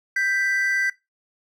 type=tone pair together; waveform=triangle; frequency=1570.9 / 1979 Hz; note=G6 / B6; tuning=+3 / +3 cents; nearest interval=major third; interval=400 cents; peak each=-21 dBFS; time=0.16-0.9 s; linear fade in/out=5 ms; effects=noise-tail reverb RT60 0.2 s tail -18 dB re dry